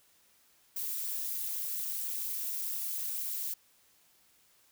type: noise with amplitude modulation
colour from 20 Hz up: violet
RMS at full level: -32 dBFS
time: 0.76-3.54 s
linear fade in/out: 5 ms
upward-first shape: sine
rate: 231 Hz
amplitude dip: 85%
effects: white hiss -66 dBFS RMS until 4.71 s